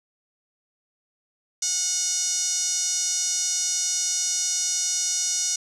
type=tone with band-pass filter; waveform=5% pulse; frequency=729 Hz; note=F#5; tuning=26 cents flat; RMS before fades=-25 dBFS; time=1.62-5.56 s; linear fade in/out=5 ms; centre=6300 Hz; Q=3.9; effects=none